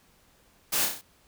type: noise with echo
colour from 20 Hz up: white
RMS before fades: -27 dBFS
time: 0.72-0.86 s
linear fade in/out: 10 ms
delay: 31 ms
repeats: 5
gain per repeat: -4 dB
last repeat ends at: 1.015 s
effects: pink hiss -62 dBFS RMS until 1.27 s